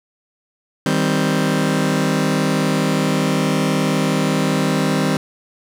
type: chord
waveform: sawtooth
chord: C minor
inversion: first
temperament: just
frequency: 156.98 / 196.22 / 261.6 Hz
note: Eb3 / G3 / C4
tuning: +16 / +2 / 0 cents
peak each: -16 dBFS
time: 0.86-5.17 s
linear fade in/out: 2 ms
effects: low-pass 10000 Hz 12 dB/octave + 7-bit